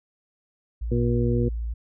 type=tone; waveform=sine; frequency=57 Hz; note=A#1; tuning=38 cents flat; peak=-26 dBFS; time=0.81-1.74 s; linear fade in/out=10 ms
type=harmonic tone; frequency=119.6 Hz; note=A#2; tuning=45 cents sharp; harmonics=1 / 2 / 3 / 4; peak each=-23 / -26 / -28 / -29 dBFS; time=0.91-1.49 s; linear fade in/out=10 ms
effects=none